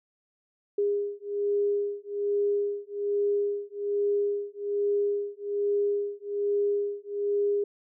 sine beating tone pair, 406.9 / 408.1 Hz, G#4 / G#4, -35 / -30 cents, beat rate 1.2 Hz, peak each -28 dBFS, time 0.78-7.64 s, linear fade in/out 5 ms, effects none

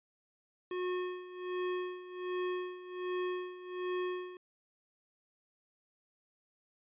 square tone with tremolo, 363 Hz, F#4, 33 cents flat, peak -33 dBFS, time 0.71-4.37 s, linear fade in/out 2 ms, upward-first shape sine, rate 1.3 Hz, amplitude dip 80%, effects resampled to 8000 Hz

